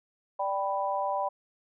sine chord, G major, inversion second, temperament equal, 587.3 / 784 / 987.8 Hz, D5 / G5 / B5, 0 / 0 / 0 cents, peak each -32 / -31 / -31 dBFS, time 0.39-1.29 s, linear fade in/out 10 ms, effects none

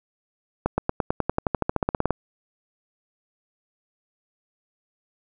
accelerating click train, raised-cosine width 1 ms, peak -7 dBFS, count 19, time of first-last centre 0.66-2.107 s, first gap 120 ms, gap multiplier 0.95, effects none

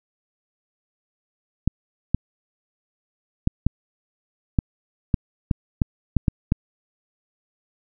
clicks, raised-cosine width 5 ms, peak -5 dBFS, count 11, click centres 1.676 / 2.146 / 3.474 / 3.666 / 4.588 / 5.142 / 5.512 / 5.818 / 6.167 / 6.282 / 6.521 s, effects none

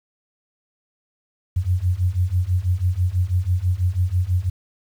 sine beating tone pair, 87.31 / 93.41 Hz, F2 / F#2, 0 / +17 cents, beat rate 6.1 Hz, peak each -21 / -20 dBFS, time 1.56-4.5 s, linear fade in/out 10 ms, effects 8-bit

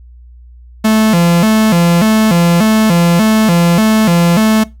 45% pulse tone with vibrato, 193.4 Hz, G3, 23 cents flat, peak -7 dBFS, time 0.84-4.64 s, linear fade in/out 10 ms, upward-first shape square, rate 1.7 Hz, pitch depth 210 cents each way, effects noise-tail reverb RT60 0.2 s tail -19 dB re dry + added 60 Hz sine -34 dBFS peak until 4.8 s

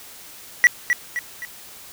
triangle tone with echo, 1943 Hz, B6, 29 cents flat, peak -6 dBFS, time 0.64-0.67 s, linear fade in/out 0 ms, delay 260 ms, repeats 3, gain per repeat -7 dB, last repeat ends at 1.45 s, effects white hiss -42 dBFS RMS until 1.92 s

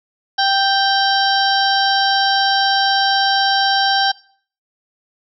harmonic tone, 784 Hz, G5, in tune, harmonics 1 / 2 / 4 / 5 / 6 / 7, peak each -16 / -19 / -22 / -23 / -24 / -24 dBFS, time 0.38-4.12 s, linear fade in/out 10 ms, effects noise-tail reverb RT60 0.5 s tail -21 dB re dry

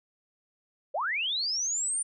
sine linear sweep, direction up, 493.9 to 9250 Hz, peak -27 dBFS, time 0.94-2.03 s, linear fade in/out 10 ms, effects none

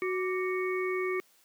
harmonic tone with a mistuned harmonic, 370 Hz, F#4, in tune, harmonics 1 / 3 / 5 / 6, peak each -29 / -38 / -42 / -36 dBFS, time 0.02-1.2 s, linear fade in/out 0 ms, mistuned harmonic 3, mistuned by +90 cents, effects white hiss -64 dBFS RMS until 1.44 s + high-pass 200 Hz 12 dB/octave

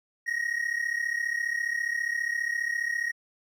triangle tone pair together, 1865.2 / 1900 Hz, A#6 / A#6, +1 / +33 cents, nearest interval unison, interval 32 cents, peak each -28 dBFS, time 0.26-3.12 s, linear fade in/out 20 ms, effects none

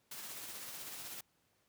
white noise with tremolo, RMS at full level -45 dBFS, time 0.11-1.21 s, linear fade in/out 5 ms, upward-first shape triangle, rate 16 Hz, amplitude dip 35%, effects pink hiss -75 dBFS RMS until 1.68 s + high-pass 80 Hz 12 dB/octave

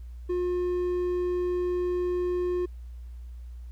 triangle tone, 357.4 Hz, F4, 40 cents sharp, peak -23 dBFS, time 0.29-2.66 s, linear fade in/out 10 ms, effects added 60 Hz sine -38 dBFS peak until 3.71 s + pink hiss -67 dBFS RMS until 3.71 s

